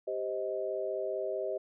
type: chord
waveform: sine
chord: C minor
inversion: second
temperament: just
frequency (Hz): 392.4 / 523.3 / 627.9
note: G4 / C5 / Eb5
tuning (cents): +2 / 0 / +16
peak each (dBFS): -36 / -37 / -35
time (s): 0.07-1.58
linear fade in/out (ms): 10
effects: none